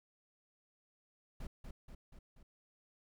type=noise with echo; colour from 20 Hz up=brown; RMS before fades=-43 dBFS; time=1.4-1.47 s; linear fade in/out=5 ms; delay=240 ms; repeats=4; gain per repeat=-4 dB; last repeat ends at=2.43 s; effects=none